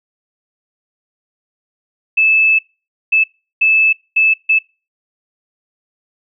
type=tone bursts at uneven times; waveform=sine; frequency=2618 Hz; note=E7; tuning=13 cents flat; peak=-8 dBFS; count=5; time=2.17-2.59 / 3.12-3.24 / 3.61-3.93 / 4.16-4.34 / 4.49-4.59 s; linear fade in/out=10 ms; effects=noise-tail reverb RT60 0.3 s tail -22 dB re dry

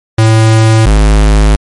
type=tone pair in turn; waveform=square; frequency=111 / 52.23 Hz; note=A2 / G#1; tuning=+16 / +11 cents; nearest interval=octave + minor second; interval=1305 cents; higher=first; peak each=-4 dBFS; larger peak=neither; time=0.18-0.86 / 0.86-1.56 s; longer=second; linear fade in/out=5 ms; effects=MP3 48 kbps

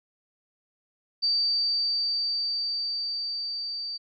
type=tone with level ramp; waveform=sine; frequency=4631 Hz; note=D8; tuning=25 cents flat; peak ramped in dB=-21 to -31 dBFS; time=1.22-3.98 s; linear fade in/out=20 ms; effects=none

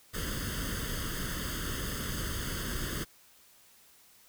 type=noise with comb filter; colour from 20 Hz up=pink; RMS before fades=-35 dBFS; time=0.13-3.05 s; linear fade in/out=20 ms; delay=0.62 ms; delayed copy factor=+0.85; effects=white hiss -60 dBFS RMS until 4.28 s

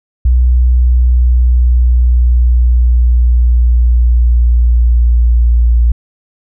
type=tone with pitch glide; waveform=sine; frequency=61.74 to 58.58 Hz; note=B1 to A#1; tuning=0 to +9 cents; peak=-5 dBFS; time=0.25-5.92 s; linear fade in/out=5 ms; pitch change=-91 cents; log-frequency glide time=0.43-5.77 s; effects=none

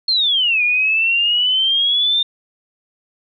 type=exponential two-way sweep; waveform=sine; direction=down then up; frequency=4302 to 2417 to 3633 Hz; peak=-13 dBFS; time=0.08-2.23 s; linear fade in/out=5 ms; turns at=0.63 s; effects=none

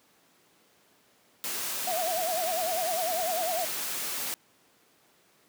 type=noise; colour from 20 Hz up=white; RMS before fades=-33 dBFS; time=1.44-4.34 s; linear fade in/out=0 ms
type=tone with vibrato; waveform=sine; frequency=689 Hz; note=F5; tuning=24 cents flat; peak=-28 dBFS; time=1.87-3.65 s; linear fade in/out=5 ms; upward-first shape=sine; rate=10 Hz; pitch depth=140 cents each way
effects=pink hiss -63 dBFS RMS until 5.48 s + high-pass 200 Hz 12 dB/octave

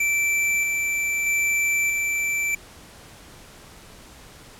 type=tone with tremolo; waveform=square; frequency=2334 Hz; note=D7; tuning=11 cents flat; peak=-20 dBFS; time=0-2.55 s; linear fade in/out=5 ms; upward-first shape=square; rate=0.79 Hz; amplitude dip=25%; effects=pink hiss -46 dBFS RMS until 4.59 s + low-pass 12000 Hz 12 dB/octave

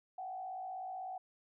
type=tone with frequency modulation; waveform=sine; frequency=750 Hz; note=F#5; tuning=23 cents sharp; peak=-40 dBFS; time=0.18-1.18 s; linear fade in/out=5 ms; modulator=56.1 Hz; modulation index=0.58; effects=none

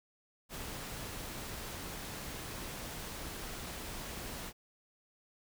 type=noise; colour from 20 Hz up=pink; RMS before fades=-43 dBFS; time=0.49-4.53 s; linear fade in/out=50 ms; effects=none

